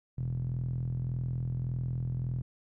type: tone with band-pass filter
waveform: sawtooth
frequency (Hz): 41.74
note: E1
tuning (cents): +22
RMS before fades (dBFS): -33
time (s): 0.17-2.42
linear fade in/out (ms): 10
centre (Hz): 130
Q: 6.5
effects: none